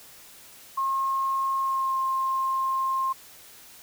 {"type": "tone with pitch glide", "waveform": "sine", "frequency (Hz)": [1075, 1060.8], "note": ["C6", "C6"], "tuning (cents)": [47, 23], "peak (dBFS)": -23, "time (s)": [0.77, 3.13], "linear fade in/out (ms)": 10, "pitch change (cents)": -24, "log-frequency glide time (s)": [1.6, 1.99], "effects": ["white hiss -49 dBFS RMS until 3.82 s"]}